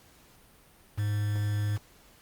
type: tone with quantisation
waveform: triangle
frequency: 103.83 Hz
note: G#2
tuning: in tune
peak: -24 dBFS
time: 0.97-1.78 s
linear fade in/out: 20 ms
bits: 7
effects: pink hiss -58 dBFS RMS until 2.21 s + Opus 48 kbps